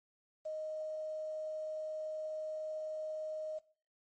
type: tone with quantisation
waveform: sine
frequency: 622.3 Hz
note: D#5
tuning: in tune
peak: -37 dBFS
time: 0.45-3.59 s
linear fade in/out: 10 ms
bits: 10
effects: noise-tail reverb RT60 0.4 s tail -19 dB re dry + MP3 32 kbps